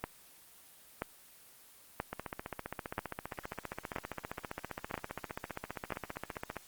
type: two click trains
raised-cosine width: 0.5 ms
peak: -22 / -18 dBFS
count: 68 / 7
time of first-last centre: 2.13-6.567 / 0.04-5.922 s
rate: 15.1 / 1.02 Hz
effects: white hiss -58 dBFS RMS until 6.67 s + Opus 24 kbps